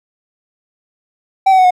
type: tone with pitch steps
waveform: triangle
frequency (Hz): 772 / 756.5 / 741.4 / 726.6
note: G5 / F#5 / F#5 / F#5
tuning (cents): -27 / +38 / +3 / -32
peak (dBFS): -4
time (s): 1.46-1.708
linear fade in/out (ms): 10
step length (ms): 62
effects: none